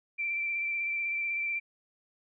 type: tone with vibrato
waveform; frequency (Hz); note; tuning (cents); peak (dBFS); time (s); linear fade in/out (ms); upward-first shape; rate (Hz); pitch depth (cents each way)
sine; 2346; D7; -2; -29; 0.18-1.6; 20; square; 16; 14
effects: none